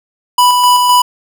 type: tone with tremolo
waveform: square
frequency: 987.8 Hz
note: B5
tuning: in tune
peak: -6 dBFS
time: 0.38-1.02 s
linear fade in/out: 5 ms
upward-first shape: square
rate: 3.9 Hz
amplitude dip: 30%
effects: none